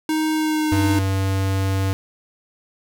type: tone with pitch glide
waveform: square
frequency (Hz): 312.4 to 305.8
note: D#4 to D#4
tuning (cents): +7 to -30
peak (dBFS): -19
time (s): 0.09-0.99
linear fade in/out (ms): 2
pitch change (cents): -37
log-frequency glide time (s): 0.33-0.81
type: tone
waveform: square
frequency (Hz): 96.4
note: G2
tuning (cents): -28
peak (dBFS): -19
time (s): 0.72-1.93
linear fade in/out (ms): 0
effects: none